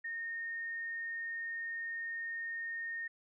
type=tone; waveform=sine; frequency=1840 Hz; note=A#6; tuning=23 cents flat; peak=-37 dBFS; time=0.04-3.08 s; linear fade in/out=10 ms; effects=none